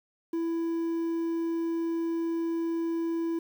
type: tone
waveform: triangle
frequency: 332.2 Hz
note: E4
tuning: 13 cents sharp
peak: -25 dBFS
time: 0.33-3.39 s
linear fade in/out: 5 ms
effects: 9-bit

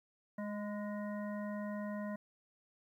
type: harmonic tone with a mistuned harmonic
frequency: 207.7 Hz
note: G#3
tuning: in tune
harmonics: 1 / 3 / 5 / 7 / 9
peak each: -39 / -44 / -50 / -56 / -52 dBFS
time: 0.38-2.16 s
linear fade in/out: 5 ms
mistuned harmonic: 5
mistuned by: -27 cents
effects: 12-bit

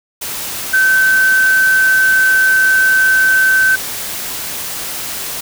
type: tone in noise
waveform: sine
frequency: 1538 Hz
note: G6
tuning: 33 cents flat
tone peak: -8 dBFS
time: 0.73-3.76 s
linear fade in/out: 10 ms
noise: white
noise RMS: -23 dBFS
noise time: 0.21-5.41 s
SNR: +12 dB
effects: none

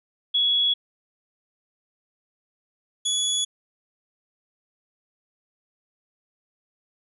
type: tone pair in turn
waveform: sine / 25% pulse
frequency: 3363 / 3394 Hz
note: G#7 / G#7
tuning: +21 / +37 cents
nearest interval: unison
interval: 16 cents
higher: second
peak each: -18 dBFS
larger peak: neither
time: 0.34-0.74 / 3.05-3.45 s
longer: neither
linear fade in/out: 10 ms
effects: resampled to 32000 Hz

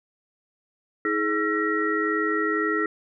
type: tone cluster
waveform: sine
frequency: 319.5 / 421.4 / 1348 / 1898 Hz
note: D#4 / G#4 / E6 / A#6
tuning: +46 / +25 / +38 / +31 cents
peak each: -27 dBFS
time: 1.05-2.86 s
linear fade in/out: 2 ms
effects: none

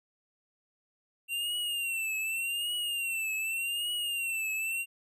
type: tone with vibrato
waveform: square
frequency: 2748 Hz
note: F7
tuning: 29 cents flat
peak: -31 dBFS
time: 1.28-4.86 s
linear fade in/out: 50 ms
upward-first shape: triangle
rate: 0.85 Hz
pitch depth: 110 cents each way
effects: none

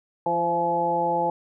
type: harmonic tone with a mistuned harmonic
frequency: 170.7 Hz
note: F3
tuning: 39 cents flat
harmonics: 1 / 2 / 3 / 4 / 5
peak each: -34 / -31 / -27 / -29 / -23 dBFS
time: 0.26-1.3 s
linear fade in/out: 2 ms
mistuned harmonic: 3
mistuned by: +18 cents
effects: none

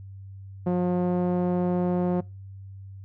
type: tone with low-pass filter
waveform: sawtooth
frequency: 178.6 Hz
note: F3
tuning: 39 cents sharp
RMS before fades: -24 dBFS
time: 0.66-2.21 s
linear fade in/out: 10 ms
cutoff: 660 Hz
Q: 1
effects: noise-tail reverb RT60 0.3 s tail -25 dB re dry + added 97 Hz sine -39 dBFS peak until 3.04 s

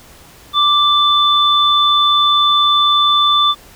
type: tone pair together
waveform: sine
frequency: 1174.7 / 3520 Hz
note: D6 / A7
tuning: 0 / 0 cents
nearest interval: octave + perfect fifth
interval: 1900 cents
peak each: -12 dBFS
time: 0.53-3.55 s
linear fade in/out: 50 ms
effects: pink hiss -42 dBFS RMS until 3.75 s

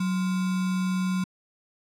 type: tone with sample-and-hold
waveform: sine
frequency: 185 Hz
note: F#3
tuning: in tune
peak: -23 dBFS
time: 0-1.24 s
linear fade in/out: 5 ms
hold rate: 1225 Hz
effects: low-pass 10000 Hz 12 dB/octave

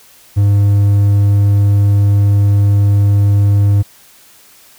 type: tone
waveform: triangle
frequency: 101.2 Hz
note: G#2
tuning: 44 cents flat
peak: -5 dBFS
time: 0.36-3.83 s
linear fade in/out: 20 ms
effects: white hiss -44 dBFS RMS until 4.78 s

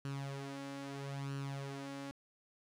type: tone with flanger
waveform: sawtooth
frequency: 138.59 Hz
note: C#3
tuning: in tune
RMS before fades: -43 dBFS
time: 0.05-2.11 s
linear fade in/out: 0 ms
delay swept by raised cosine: 0.69 to 3.79 ms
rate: 0.77 Hz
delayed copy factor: +0.65
effects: low-pass 8000 Hz 12 dB/octave + 12-bit

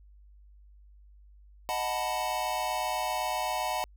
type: chord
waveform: square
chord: B dominant seventh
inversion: first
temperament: equal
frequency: 622.3 / 740 / 880 / 987.8 Hz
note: D#5 / F#5 / A5 / B5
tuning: 0 / 0 / 0 / 0 cents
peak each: -37 / -34 / -35 / -36 dBFS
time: 1.69-3.84 s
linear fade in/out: 0 ms
effects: added 50 Hz sine -52 dBFS peak until 3.96 s

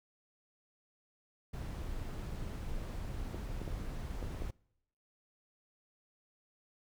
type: noise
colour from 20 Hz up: brown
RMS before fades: -40 dBFS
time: 1.53-4.51 s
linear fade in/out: 10 ms
type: clicks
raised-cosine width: 2 ms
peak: -29 dBFS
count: 5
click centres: 3.345 / 3.616 / 3.678 / 4.227 / 4.421 s
effects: noise-tail reverb RT60 0.8 s tail -25 dB re dry

